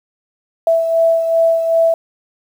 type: beating tone pair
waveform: sine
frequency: 659.3 / 661.9 Hz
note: E5 / E5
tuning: 0 / +7 cents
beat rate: 2.6 Hz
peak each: -11 / -20 dBFS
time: 0.67-1.94 s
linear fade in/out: 2 ms
effects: 7-bit